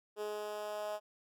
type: tone with high-pass filter sweep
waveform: 10% pulse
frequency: 210 Hz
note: G#3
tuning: 19 cents sharp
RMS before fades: -40 dBFS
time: 0.16-1 s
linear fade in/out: 50 ms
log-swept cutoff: 420 to 640 Hz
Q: 4.2
effects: none